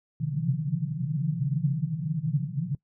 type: band-pass noise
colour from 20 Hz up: pink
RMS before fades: -28 dBFS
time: 0.2-2.75 s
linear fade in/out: 2 ms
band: 130 to 170 Hz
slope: 96 dB/octave
effects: noise-tail reverb RT60 0.1 s tail -22 dB re dry